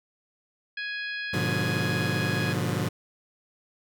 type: harmonic tone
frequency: 832 Hz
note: G#5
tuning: 3 cents sharp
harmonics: 2 / 3 / 4 / 5 / 6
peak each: -32 / -37 / -41 / -43 / -45 dBFS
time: 0.77-2.53 s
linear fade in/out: 5 ms
type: chord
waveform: sawtooth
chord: G# diminished seventh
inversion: none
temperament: just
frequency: 103.83 / 124.59 / 149.51 / 179.41 Hz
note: G#2 / B2 / D3 / F3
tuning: 0 / +16 / +31 / +47 cents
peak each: -27 dBFS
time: 1.33-2.89 s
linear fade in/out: 10 ms
effects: none